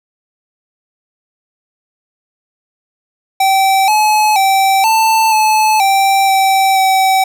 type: tone with pitch steps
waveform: square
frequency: 773 / 854 / 775 / 887 / 865 / 781 / 773 / 765 Hz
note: G5 / G#5 / G5 / A5 / A5 / G5 / G5 / G5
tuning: -24 / +48 / -20 / +14 / -30 / -7 / -24 / -42 cents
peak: -9 dBFS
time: 3.4-7.24 s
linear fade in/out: 5 ms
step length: 480 ms
effects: none